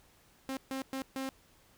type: tone bursts at uneven times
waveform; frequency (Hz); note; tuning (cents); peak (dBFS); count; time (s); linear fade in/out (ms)
sawtooth; 266.4; C4; +31; -31; 4; 0.49-0.57 / 0.71-0.82 / 0.93-1.02 / 1.16-1.29; 0
effects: pink hiss -64 dBFS RMS until 1.77 s